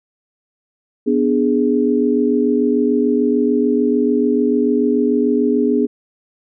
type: chord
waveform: sine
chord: G# diminished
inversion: first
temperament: equal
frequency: 246.9 / 293.7 / 415.3 Hz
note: B3 / D4 / G#4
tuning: 0 / 0 / 0 cents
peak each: -16 / -18 / -17 dBFS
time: 1.06-5.87 s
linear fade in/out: 20 ms
effects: none